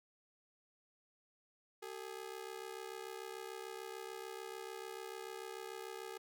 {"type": "ring-modulated tone", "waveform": "sawtooth", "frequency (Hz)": 415.3, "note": "G#4", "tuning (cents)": 0, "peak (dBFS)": -38, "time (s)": [1.82, 6.18], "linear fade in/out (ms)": 10, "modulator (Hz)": 33.4, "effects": []}